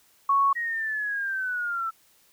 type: tone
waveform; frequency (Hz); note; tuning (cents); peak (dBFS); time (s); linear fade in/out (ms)
sine; 1108.7; C#6; 0; -18; 0.29-0.53; 5
type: linear sweep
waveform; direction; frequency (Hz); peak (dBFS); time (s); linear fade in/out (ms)
sine; down; 1900 to 1318.5; -26; 0.55-1.91; 20
effects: white hiss -61 dBFS RMS until 2.32 s